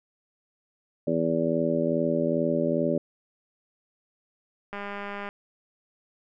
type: harmonic tone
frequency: 82.41 Hz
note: E2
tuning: in tune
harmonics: 2 / 3 / 4 / 5 / 6 / 7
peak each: -31 / -28 / -30 / -30 / -35 / -27 dBFS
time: 1.07-2.98 s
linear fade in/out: 5 ms
type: click train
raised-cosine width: 0.5 ms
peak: -21 dBFS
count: 114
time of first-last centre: 4.73-5.289 s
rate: 202 Hz
effects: none